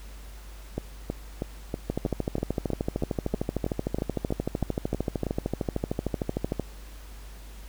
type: two click trains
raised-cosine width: 2 ms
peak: -15 / -13 dBFS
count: 15 / 63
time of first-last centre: 0.78-5.267 / 1.9-6.597 s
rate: 3.12 / 13.2 Hz
effects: added 50 Hz sine -41 dBFS peak until 7.68 s + pink hiss -51 dBFS RMS until 7.68 s